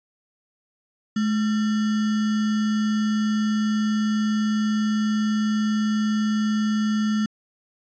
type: tone with sample-and-hold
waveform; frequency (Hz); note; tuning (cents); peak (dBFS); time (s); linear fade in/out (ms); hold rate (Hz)
sine; 213.9; A3; -49; -19; 1.16-7.26; 5; 1575
effects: resampled to 16000 Hz